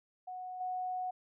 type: tone with level steps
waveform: sine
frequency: 736 Hz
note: F#5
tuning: 9 cents flat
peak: -40 / -34 dBFS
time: 0.27-1.11 s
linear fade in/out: 10 ms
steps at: 0.6 s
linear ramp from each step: 10 ms
effects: none